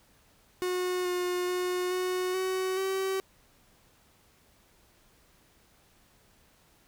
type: tone with pitch steps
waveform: 45% pulse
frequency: 363.3 / 359.1 / 361.8 / 366.5 / 374.8 / 383.1 Hz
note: F#4 / F4 / F#4 / F#4 / F#4 / G4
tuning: -32 / +48 / -39 / -16 / +22 / -40 cents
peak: -28 dBFS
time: 0.62-3.2 s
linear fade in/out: 0 ms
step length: 430 ms
effects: pink hiss -63 dBFS RMS until 6.87 s